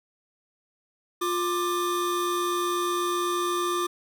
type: tone pair together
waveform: square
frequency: 352.6 / 1186 Hz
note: F4 / D6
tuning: +17 / +17 cents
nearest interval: octave + major sixth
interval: 2100 cents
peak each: -28 dBFS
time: 1.21-3.87 s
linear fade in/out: 10 ms
effects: none